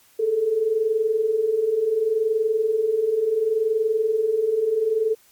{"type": "tone pair together", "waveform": "sine", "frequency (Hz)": [422.9, 443.6], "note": ["G#4", "A4"], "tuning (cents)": [31, 14], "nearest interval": "minor second", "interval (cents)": 83, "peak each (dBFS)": [-25, -19], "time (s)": [0.19, 5.15], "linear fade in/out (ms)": 10, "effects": ["white hiss -56 dBFS RMS until 5.31 s", "MP3 96 kbps"]}